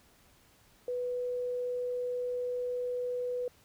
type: tone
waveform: sine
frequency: 493.9 Hz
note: B4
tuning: in tune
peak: -31 dBFS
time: 0.88-3.48 s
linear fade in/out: 2 ms
effects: pink hiss -63 dBFS RMS until 3.64 s